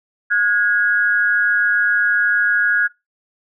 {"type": "tone pair together", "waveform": "sine", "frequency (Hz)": [1447, 1653.7], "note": ["F#6", "G#6"], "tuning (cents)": [-39, -8], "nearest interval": "major second", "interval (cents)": 231, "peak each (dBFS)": -16, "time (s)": [0.3, 2.88], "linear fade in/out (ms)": 20, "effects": ["noise-tail reverb RT60 0.2 s tail -20 dB re dry"]}